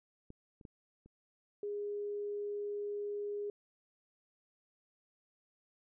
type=clicks; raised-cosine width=3 ms; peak=-37 / -44 / -36 / -46 dBFS; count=4; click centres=0.304 / 0.612 / 0.652 / 1.06 s
type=tone; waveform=sine; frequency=411 Hz; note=G#4; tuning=18 cents flat; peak=-36 dBFS; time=1.63-3.5 s; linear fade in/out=2 ms
effects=none